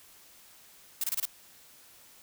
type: noise bursts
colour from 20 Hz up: blue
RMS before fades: -30 dBFS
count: 5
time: 1.01-1.254 s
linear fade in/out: 2 ms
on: 28 ms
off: 26 ms
effects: white hiss -56 dBFS RMS until 2.22 s